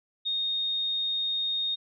sine tone, 3700 Hz, A#7, 14 cents flat, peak -26 dBFS, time 0.25-1.76 s, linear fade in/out 20 ms, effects none

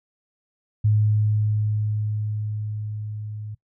sine tone with level ramp, 106.3 Hz, G#2, 41 cents sharp, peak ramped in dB -15 to -31 dBFS, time 0.84-3.55 s, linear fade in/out 10 ms, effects noise-tail reverb RT60 0.1 s tail -21 dB re dry

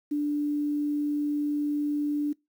sine tone with quantisation, 293.7 Hz, D4, in tune, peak -24 dBFS, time 0.11-2.33 s, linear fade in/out 10 ms, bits 9, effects noise-tail reverb RT60 0.2 s tail -23 dB re dry

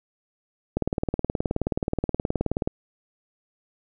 click train, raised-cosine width 2 ms, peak -10 dBFS, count 37, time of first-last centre 0.77-2.675 s, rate 18.9 Hz, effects none

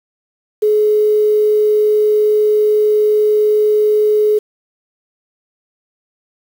sine tone with quantisation, 424.4 Hz, G#4, 38 cents sharp, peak -9 dBFS, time 0.62-4.39 s, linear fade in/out 10 ms, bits 6, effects none

